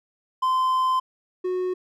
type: tone pair in turn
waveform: triangle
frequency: 1033 / 366.3 Hz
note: C6 / F#4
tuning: -22 / -17 cents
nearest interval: octave + tritone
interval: 1795 cents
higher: first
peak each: -17 / -21 dBFS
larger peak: first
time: 0.42-1 / 1.44-1.74 s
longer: first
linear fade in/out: 10 ms
effects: none